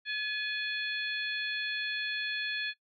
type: harmonic tone with a mistuned harmonic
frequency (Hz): 854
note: G#5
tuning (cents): +48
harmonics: 2 / 3 / 4 / 5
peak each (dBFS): -33 / -37 / -39 / -41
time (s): 0.05-2.74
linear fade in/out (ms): 50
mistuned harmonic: 3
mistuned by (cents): -54
effects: noise-tail reverb RT60 0.1 s tail -22 dB re dry